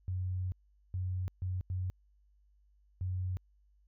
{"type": "tone bursts at uneven times", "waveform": "sine", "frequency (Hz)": 92, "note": "F#2", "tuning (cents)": -9, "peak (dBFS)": -32, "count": 5, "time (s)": [[0.08, 0.52], [0.94, 1.28], [1.42, 1.61], [1.7, 1.9], [3.01, 3.37]], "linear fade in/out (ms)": 0, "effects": ["added 50 Hz sine -64 dBFS peak until 3.87 s"]}